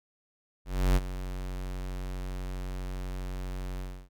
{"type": "tone with ADSR envelope", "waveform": "square", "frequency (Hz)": 46.15, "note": "F#1", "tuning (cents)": -4, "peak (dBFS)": -20, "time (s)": [0.65, 4.09], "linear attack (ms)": 310, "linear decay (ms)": 36, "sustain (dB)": -14, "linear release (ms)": 300, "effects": []}